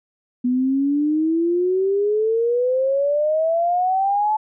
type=exponential sweep; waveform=sine; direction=up; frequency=244.9 to 869 Hz; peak=-16 dBFS; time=0.44-4.37 s; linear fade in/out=10 ms; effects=none